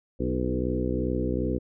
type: harmonic tone with a mistuned harmonic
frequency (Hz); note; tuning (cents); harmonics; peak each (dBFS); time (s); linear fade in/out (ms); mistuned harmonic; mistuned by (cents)
62.6; B1; +24; 1 / 2 / 3 / 4 / 5 / 6 / 7 / 8; -31 / -33 / -34 / -31 / -32 / -34 / -35 / -34; 0.19-1.59; 20; 6; -20
effects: none